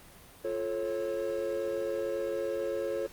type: chord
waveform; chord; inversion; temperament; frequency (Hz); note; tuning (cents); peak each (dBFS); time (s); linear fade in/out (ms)
triangle; F augmented; none; just; 349.2 / 436.5 / 545.7; F4 / A4 / C#5; 0 / -14 / -27; -35 / -33 / -31; 0.44-3.07; 10
effects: pink hiss -53 dBFS RMS until 3.12 s + Opus 32 kbps